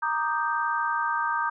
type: chord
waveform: sine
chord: Eb major seventh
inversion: second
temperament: equal with one note detuned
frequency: 932.3 / 1174.7 / 1235.2 / 1568 Hz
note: Bb5 / D6 / Eb6 / G6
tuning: 0 / 0 / -13 / 0 cents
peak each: -28 / -33 / -29 / -29 dBFS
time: 0.02-1.5 s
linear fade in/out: 10 ms
effects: none